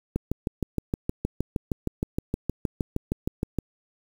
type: click train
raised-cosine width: 3 ms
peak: -12 dBFS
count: 23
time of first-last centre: 0.16-3.587 s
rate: 6.42 Hz
effects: 7-bit